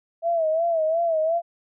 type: tone with vibrato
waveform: sine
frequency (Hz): 654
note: E5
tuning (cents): -14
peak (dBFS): -19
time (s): 0.22-1.42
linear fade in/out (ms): 50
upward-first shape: sine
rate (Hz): 2.8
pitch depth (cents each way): 80
effects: none